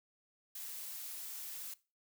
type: noise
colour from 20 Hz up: blue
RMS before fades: -45 dBFS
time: 0.55-1.74 s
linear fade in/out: 5 ms
effects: noise-tail reverb RT60 0.3 s tail -19 dB re dry